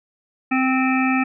harmonic tone with a mistuned harmonic, 260.9 Hz, C4, 5 cents flat, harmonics 1 / 3 / 5 / 7 / 9 / 10, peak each -18 / -25 / -26 / -28 / -26 / -28 dBFS, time 0.51-1.24 s, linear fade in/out 10 ms, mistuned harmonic 10, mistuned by -17 cents, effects none

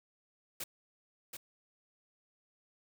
white noise with echo, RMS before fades -40 dBFS, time 0.6-0.64 s, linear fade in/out 5 ms, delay 730 ms, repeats 1, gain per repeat -5 dB, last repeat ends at 1.37 s, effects none

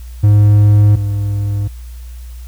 triangle tone pair in turn, 103.83 / 101.58 Hz, G#2 / G#2, 0 / -38 cents, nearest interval unison, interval 38 cents, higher first, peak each -3 / -12 dBFS, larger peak first, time 0.23-0.96 / 0.96-1.68 s, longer first, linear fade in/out 10 ms, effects added 60 Hz sine -27 dBFS peak until 2.47 s + white hiss -46 dBFS RMS until 2.47 s

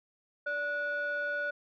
sine tone pair together, 581 / 1464 Hz, D5 / F#6, -19 / -19 cents, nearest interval octave + major third, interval 1600 cents, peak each -34 / -30 dBFS, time 0.46-1.51 s, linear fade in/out 10 ms, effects tanh soft clip ceiling -27 dBFS

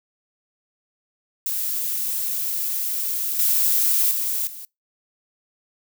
violet noise with level steps, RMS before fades -25 / -19 / -24 / -37 dBFS, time 1.46-4.65 s, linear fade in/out 0 ms, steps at 3.39 / 4.11 / 4.47 s, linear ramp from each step 2 ms, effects noise-tail reverb RT60 0.2 s tail -25 dB re dry

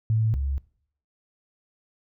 sine tone pair in turn, 110.6 / 68.6 Hz, A2 / C#2, +9 / -17 cents, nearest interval minor sixth, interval 826 cents, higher first, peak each -19 / -24 dBFS, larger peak first, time 0.1-0.34 / 0.34-0.58 s, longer neither, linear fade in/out 0 ms, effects noise-tail reverb RT60 0.6 s tail -20 dB re dry

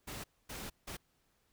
pink noise bursts at uneven times, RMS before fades -44 dBFS, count 3, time 0.07-0.24 / 0.49-0.7 / 0.87-0.97 s, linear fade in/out 10 ms, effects pink hiss -75 dBFS RMS until 1.52 s

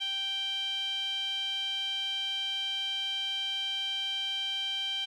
sawtooth tone with band-pass filter, 784 Hz, G5, in tune, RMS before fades -33 dBFS, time 0-5.06 s, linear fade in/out 20 ms, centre 3200 Hz, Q 8.6, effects none

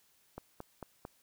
click train, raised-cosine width 1 ms, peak -28 dBFS, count 4, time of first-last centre 0.38-1.051 s, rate 4.47 Hz, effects white hiss -69 dBFS RMS until 1.22 s

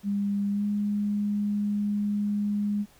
sine tone with pitch glide, 201.6 to 206 Hz, G3 to G#3, +49 to -14 cents, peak -24 dBFS, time 0.03-2.86 s, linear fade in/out 50 ms, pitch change +37 cents, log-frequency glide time 0.51-0.65 s, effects pink hiss -58 dBFS RMS until 2.99 s

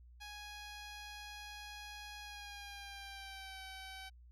10% pulse tone with pitch glide, 830.6 to 766.1 Hz, G#5 to G5, 0 to -40 cents, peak -39 dBFS, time 0.2-4.1 s, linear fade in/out 20 ms, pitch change -140 cents, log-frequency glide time 2.21-3.62 s, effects added 60 Hz sine -56 dBFS peak until 4.31 s + low-pass 10000 Hz 12 dB/octave

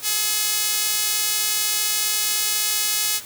sawtooth tone with high-pass filter, 424.2 Hz, G#4, 37 cents sharp, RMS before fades -22 dBFS, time 0.02-3.21 s, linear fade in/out 50 ms, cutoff 4700 Hz, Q 0.53, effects white hiss -39 dBFS RMS until 3.25 s

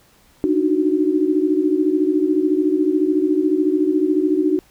sine tone cluster, 298.1 / 312 / 370.2 Hz, D4 / D#4 / F#4, +26 / +5 / +1 cents, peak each -19 dBFS, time 0.44-4.59 s, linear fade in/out 0 ms, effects pink hiss -54 dBFS RMS until 4.7 s

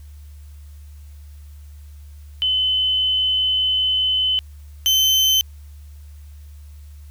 sine / 35% pulse tone pair in turn, 3035 / 3074 Hz, F#7 / G7, +43 / -35 cents, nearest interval unison, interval 22 cents, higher second, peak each -16 / -12 dBFS, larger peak second, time 2.42-4.39 / 4.86-5.41 s, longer first, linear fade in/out 0 ms, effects added 73 Hz sine -37 dBFS peak until 7.1 s + white hiss -57 dBFS RMS until 7.1 s

